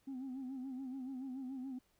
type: tone with vibrato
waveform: sine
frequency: 261.6 Hz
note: C4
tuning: in tune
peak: -39 dBFS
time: 0.07-1.79 s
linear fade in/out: 10 ms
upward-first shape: sine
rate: 7 Hz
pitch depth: 78 cents each way
effects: tanh soft clip ceiling -39 dBFS + pink hiss -75 dBFS RMS until 1.99 s